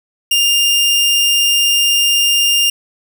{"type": "tone", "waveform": "sawtooth", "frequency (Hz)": 2804, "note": "F7", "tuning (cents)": 6, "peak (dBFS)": -7, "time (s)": [0.31, 2.7], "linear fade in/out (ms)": 5, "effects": []}